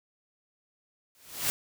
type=noise with exponential growth; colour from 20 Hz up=white; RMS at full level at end=-25 dBFS; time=1.15-1.5 s; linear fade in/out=0 ms; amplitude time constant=76 ms; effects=none